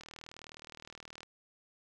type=click train; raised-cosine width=0.2 ms; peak=-30 dBFS; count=49; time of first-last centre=0.01-1.231 s; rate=39.3 Hz; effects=none